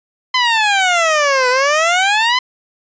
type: exponential two-way sweep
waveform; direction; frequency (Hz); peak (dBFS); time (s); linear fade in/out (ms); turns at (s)
15% pulse; down then up; 1029 to 493.9 to 1029; -5; 0.34-2.39; 5; 1.49
effects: resampled to 16000 Hz